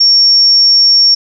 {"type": "tone", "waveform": "sine", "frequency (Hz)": 5500, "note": "F8", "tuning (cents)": -27, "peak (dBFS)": -4, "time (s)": [0, 1.15], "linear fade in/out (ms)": 10, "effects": []}